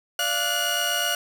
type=tone cluster; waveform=sawtooth; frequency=584 / 693 / 1470 / 2872 Hz; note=D5 / F5 / F#6 / F7; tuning=-10 / -14 / -12 / +48 cents; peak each=-29 / -26 / -23 / -23 dBFS; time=0.19-1.15 s; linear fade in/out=2 ms; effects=none